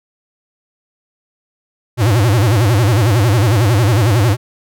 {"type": "tone with vibrato", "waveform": "square", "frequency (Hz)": 110, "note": "A2", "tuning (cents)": 0, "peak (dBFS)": -10, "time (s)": [1.97, 4.37], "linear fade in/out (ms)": 50, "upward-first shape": "sine", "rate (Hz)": 11, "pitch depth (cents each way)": 230, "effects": []}